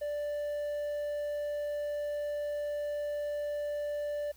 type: tone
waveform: triangle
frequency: 587.3 Hz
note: D5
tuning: in tune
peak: -30 dBFS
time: 0.01-4.32 s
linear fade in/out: 10 ms
effects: added 60 Hz sine -59 dBFS peak until 4.36 s + white hiss -62 dBFS RMS until 4.36 s